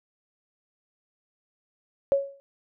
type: tone with exponential decay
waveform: sine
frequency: 554.4 Hz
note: C#5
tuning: in tune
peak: -15 dBFS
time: 2.12-2.4 s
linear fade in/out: 0 ms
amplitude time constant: 60 ms
effects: none